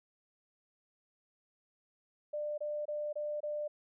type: tone bursts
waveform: sine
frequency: 596 Hz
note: D5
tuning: 25 cents sharp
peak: -34 dBFS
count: 5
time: 2.33-3.68 s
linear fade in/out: 10 ms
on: 250 ms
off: 25 ms
effects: none